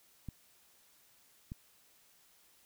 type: clicks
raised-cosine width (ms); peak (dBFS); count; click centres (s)
5; -29; 2; 0.287 / 1.519
effects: white hiss -66 dBFS RMS until 2.65 s